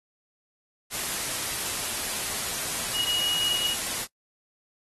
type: tone in noise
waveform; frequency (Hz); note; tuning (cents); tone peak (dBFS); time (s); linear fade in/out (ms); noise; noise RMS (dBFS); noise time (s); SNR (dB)
sine; 2900; F#7; -35; -25; 2.93-3.76; 50; white; -30; 0.9-4.07; +2
effects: noise-tail reverb RT60 0.1 s tail -23 dB re dry + AAC 32 kbps